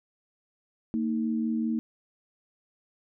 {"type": "tone pair together", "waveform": "sine", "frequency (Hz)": [228.3, 313.5], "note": ["A#3", "D#4"], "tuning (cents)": [-36, 13], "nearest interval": "perfect fourth", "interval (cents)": 549, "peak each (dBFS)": [-26, -32], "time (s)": [0.94, 1.79], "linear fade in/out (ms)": 0, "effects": []}